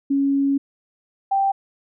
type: tone pair in turn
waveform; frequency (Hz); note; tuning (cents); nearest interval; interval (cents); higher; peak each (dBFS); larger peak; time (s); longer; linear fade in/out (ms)
sine; 277.2 / 784; C#4 / G5; 0 / 0; octave + tritone; 1800; second; -16; neither; 0.1-0.58 / 1.31-1.52; first; 10
effects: none